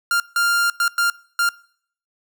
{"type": "tone bursts at uneven times", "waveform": "45% pulse", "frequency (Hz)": 1396.9, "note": "F6", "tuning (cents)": 0, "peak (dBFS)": -16, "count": 5, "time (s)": [[0.11, 0.2], [0.36, 0.7], [0.8, 0.88], [0.98, 1.1], [1.39, 1.49]], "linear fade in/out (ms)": 2, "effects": ["noise-tail reverb RT60 0.6 s tail -23 dB re dry"]}